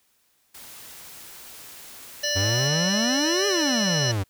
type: noise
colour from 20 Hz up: white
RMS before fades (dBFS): -43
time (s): 0.54-2.68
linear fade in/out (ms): 10
type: harmonic tone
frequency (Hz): 587.3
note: D5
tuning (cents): 0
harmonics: 1 / 3 / 5 / 7 / 9 / 10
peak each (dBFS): -30 / -30 / -30 / -30 / -30 / -30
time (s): 2.23-4.12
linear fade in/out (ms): 10
type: exponential two-way sweep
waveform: 45% pulse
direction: up then down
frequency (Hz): 91.5 to 415.3 to 91.5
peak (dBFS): -23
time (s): 2.35-4.24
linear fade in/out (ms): 20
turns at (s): 3.47
effects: white hiss -66 dBFS RMS until 4.29 s